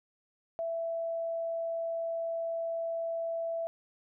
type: tone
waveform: sine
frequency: 664 Hz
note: E5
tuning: 12 cents sharp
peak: -31 dBFS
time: 0.59-3.67 s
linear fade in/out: 0 ms
effects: none